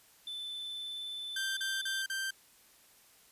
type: tone with vibrato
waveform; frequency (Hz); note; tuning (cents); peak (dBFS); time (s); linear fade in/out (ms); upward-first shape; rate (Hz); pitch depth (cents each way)
triangle; 3520; A7; 0; -37; 0.27-2.02; 2; triangle; 19; 13
type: tone bursts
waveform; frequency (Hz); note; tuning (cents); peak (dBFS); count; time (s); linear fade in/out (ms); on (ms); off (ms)
sawtooth; 1568; G6; 0; -30; 4; 1.36-2.308; 5; 210; 36
effects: white hiss -62 dBFS RMS until 3.31 s + resampled to 32000 Hz